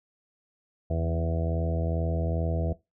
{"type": "harmonic tone with a mistuned harmonic", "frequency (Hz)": 82.41, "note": "E2", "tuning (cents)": 0, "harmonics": [1, 2, 3, 4, 5, 6, 7, 8, 9], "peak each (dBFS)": [-27, -32, -42, -38, -43, -36, -42, -34, -47], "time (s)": [0.9, 2.73], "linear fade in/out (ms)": 5, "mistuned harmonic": 2, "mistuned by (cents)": -21, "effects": ["noise-tail reverb RT60 0.2 s tail -18 dB re dry"]}